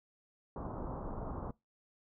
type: low-pass noise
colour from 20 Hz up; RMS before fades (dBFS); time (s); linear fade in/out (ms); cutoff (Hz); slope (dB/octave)
pink; -41; 0.56-1.51; 2; 1200; 48
effects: noise-tail reverb RT60 0.2 s tail -22 dB re dry